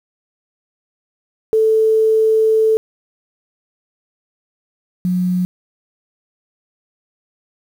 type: tone pair in turn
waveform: sine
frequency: 440 / 181.09 Hz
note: A4 / F#3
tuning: 0 / -37 cents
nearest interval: octave + minor third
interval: 1537 cents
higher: first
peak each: -10 / -14 dBFS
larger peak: first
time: 1.53-2.77 / 5.05-5.45 s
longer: first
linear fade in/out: 0 ms
effects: 7-bit